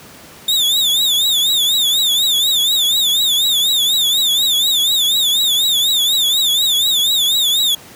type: tone with vibrato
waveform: 40% pulse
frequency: 3607 Hz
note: A7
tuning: 42 cents sharp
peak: -11 dBFS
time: 0.48-7.75 s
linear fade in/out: 5 ms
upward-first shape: triangle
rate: 4.1 Hz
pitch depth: 150 cents each way
effects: pink hiss -39 dBFS RMS until 7.95 s + high-pass 100 Hz 12 dB/octave